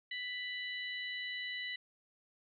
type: harmonic tone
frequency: 990 Hz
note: B5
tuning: 4 cents sharp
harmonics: 2 / 3 / 4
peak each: -40 / -44 / -46 dBFS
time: 0.11-1.76 s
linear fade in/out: 5 ms
effects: none